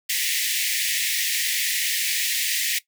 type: high-pass noise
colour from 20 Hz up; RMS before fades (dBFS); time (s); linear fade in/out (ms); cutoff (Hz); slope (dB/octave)
pink; -24; 0.09-2.79; 10; 1800; 96
effects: noise-tail reverb RT60 0.1 s tail -17 dB re dry